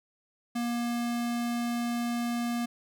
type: tone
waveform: square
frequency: 237.7 Hz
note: A#3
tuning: 34 cents sharp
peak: -29 dBFS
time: 0.55-2.66 s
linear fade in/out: 10 ms
effects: none